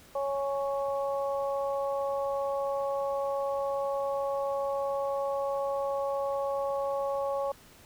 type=harmonic tone; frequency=277.2 Hz; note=C#4; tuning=in tune; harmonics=2 / 3 / 4; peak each=-29 / -36 / -37 dBFS; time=0.15-7.52 s; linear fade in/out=5 ms; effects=pink hiss -55 dBFS RMS until 7.85 s